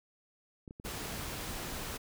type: clicks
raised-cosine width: 3 ms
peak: -33 dBFS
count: 5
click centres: 0.678 / 0.709 / 0.799 / 0.851 / 1.196 s
type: noise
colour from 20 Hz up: pink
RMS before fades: -40 dBFS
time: 0.84-1.98 s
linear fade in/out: 20 ms
effects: none